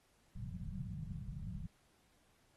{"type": "low-pass noise", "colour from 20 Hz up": "white", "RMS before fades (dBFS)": -44, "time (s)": [0.35, 1.67], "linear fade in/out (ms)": 10, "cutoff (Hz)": 200, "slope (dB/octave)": 96, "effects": ["pink hiss -73 dBFS RMS until 2.56 s", "AAC 32 kbps"]}